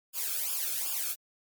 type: noise with flanger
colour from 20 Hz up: blue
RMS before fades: -32 dBFS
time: 0.13-1.16 s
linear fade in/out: 50 ms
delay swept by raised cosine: 0.49 to 1.05 ms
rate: 2.6 Hz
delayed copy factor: -0.85
effects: MP3 96 kbps